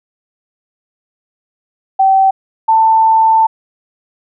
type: tone pair in turn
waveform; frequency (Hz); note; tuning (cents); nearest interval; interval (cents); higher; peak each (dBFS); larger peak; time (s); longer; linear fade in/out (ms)
sine; 771 / 889.6; G5 / A5; -29 / +19; major second; 248; second; -6; neither; 1.99-2.31 / 2.68-3.47; second; 10
effects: none